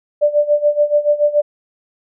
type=tone with tremolo; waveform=sine; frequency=590 Hz; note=D5; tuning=8 cents sharp; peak=-8 dBFS; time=0.21-1.42 s; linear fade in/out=20 ms; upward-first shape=sine; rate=7 Hz; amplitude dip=85%; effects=none